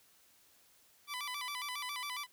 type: tone with vibrato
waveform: 15% pulse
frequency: 1078 Hz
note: C#6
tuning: 49 cents flat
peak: -32 dBFS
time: 1.07-2.27 s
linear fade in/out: 50 ms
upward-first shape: square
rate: 7.3 Hz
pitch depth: 130 cents each way
effects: white hiss -66 dBFS RMS until 2.32 s